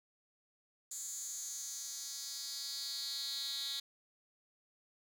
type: tone with high-pass filter sweep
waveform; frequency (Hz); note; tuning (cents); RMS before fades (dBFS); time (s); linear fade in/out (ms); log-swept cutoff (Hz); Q
10% pulse; 276.3; C#4; -6; -42; 0.91-3.8; 5; 7300 to 3700; 4.2
effects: none